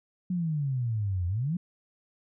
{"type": "exponential two-way sweep", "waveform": "sine", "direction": "down then up", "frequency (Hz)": [185.7, 85.5, 185.7], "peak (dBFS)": -26, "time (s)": [0.3, 1.57], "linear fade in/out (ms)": 5, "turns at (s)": 1.27, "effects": []}